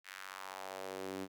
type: tone with high-pass filter sweep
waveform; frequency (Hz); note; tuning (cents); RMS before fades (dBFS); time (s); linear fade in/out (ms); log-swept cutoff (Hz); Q
sawtooth; 95.1; F#2; +48; -45; 0.04-1.28; 50; 1900 to 260; 1.9
effects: none